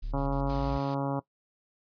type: linear sweep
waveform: triangle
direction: up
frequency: 34.65 to 57.2 Hz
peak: -29 dBFS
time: 0.02-0.79 s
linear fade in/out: 20 ms
type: noise bursts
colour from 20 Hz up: violet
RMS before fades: -46 dBFS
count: 5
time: 0.02-0.712 s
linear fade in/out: 10 ms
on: 100 ms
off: 48 ms
type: harmonic tone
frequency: 138.59 Hz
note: C#3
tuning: in tune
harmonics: 1 / 2 / 3 / 4 / 5 / 6 / 7 / 8 / 9 / 10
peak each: -32 / -32 / -41 / -35 / -41 / -38 / -40 / -43 / -47 / -50 dBFS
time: 0.13-1.2 s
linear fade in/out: 10 ms
type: noise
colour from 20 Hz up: blue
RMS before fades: -39 dBFS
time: 0.49-0.95 s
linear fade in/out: 10 ms
effects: noise-tail reverb RT60 0.1 s tail -19 dB re dry + resampled to 11025 Hz